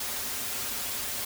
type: noise with comb filter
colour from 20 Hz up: white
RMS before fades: -33 dBFS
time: 0-1.25 s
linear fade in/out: 5 ms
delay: 6.1 ms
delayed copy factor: -0.8
effects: none